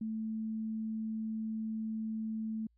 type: tone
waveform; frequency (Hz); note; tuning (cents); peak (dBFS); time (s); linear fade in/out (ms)
sine; 220; A3; 0; -34; 0.01-2.67; 5
effects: added 57 Hz sine -68 dBFS peak until 2.77 s